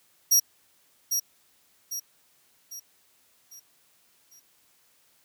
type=tone with echo; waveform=sawtooth; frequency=5680 Hz; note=F8; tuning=28 cents sharp; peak=-14 dBFS; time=0.31-0.4 s; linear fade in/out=10 ms; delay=800 ms; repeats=5; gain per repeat=-7 dB; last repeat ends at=4.4 s; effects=white hiss -64 dBFS RMS until 5.24 s + high-pass 60 Hz 12 dB/octave